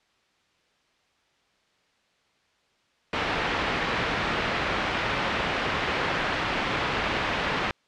white low-pass noise, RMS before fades -27 dBFS, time 3.13-7.71 s, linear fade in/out 2 ms, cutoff 2300 Hz, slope 12 dB/octave, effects white hiss -66 dBFS RMS until 7.87 s + low-pass 4000 Hz 12 dB/octave

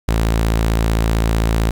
sawtooth tone, 55.6 Hz, A1, 19 cents sharp, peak -10 dBFS, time 0.08-1.71 s, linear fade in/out 5 ms, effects 8-bit

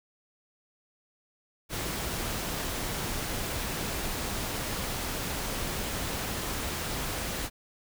pink noise, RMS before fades -33 dBFS, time 1.69-7.5 s, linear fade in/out 50 ms, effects none

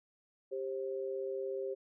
sine tone pair together, 394.4 / 531 Hz, G4 / C5, +11 / +25 cents, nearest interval perfect fourth, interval 514 cents, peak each -37 / -39 dBFS, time 0.51-1.75 s, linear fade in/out 20 ms, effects none

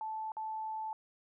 sine tone with dropouts, 875 Hz, A5, 10 cents flat, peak -36 dBFS, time 0.01-0.93 s, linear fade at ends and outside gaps 1 ms, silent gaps 0.319-0.368 s, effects none

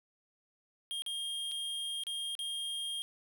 square tone with dropouts, 3225 Hz, G7, 48 cents sharp, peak -36 dBFS, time 0.91-3.02 s, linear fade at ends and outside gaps 0 ms, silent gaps 1.021-1.063 / 1.514-1.518 / 2.036-2.068 / 2.352-2.391 s, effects none

